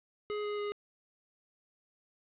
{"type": "tone with pitch steps", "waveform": "square", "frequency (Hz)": [418.6, 415.7, 412.8], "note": ["G#4", "G#4", "G#4"], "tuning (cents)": [14, 2, -10], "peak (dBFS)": -34, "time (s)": [0.3, 0.72], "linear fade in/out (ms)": 0, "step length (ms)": 140, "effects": ["resampled to 8000 Hz", "10-bit"]}